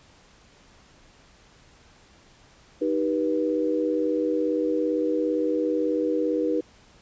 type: chord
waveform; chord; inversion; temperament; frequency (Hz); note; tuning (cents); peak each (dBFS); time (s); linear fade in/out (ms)
sine; Eb augmented; none; just; 311.1 / 388.9 / 486.1; Eb4 / G4 / B4; 0 / -14 / -28; -25 / -29 / -25; 2.81-6.61; 10
effects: pink hiss -55 dBFS RMS until 7.01 s + resampled to 16000 Hz